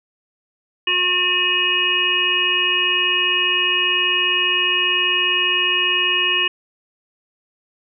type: harmonic tone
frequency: 361 Hz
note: F#4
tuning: 43 cents flat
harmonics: 1 / 3 / 5 / 7 / 8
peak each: -29 / -27 / -25 / -20 / -18 dBFS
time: 0.87-6.48 s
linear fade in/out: 5 ms
effects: none